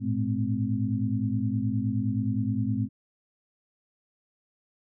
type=tone cluster; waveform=sine; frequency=106.1 / 115.7 / 212.5 / 258.5 Hz; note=G#2 / A#2 / G#3 / C4; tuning=+38 / -13 / +40 / -21 cents; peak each=-30 dBFS; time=0-2.89 s; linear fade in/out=50 ms; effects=none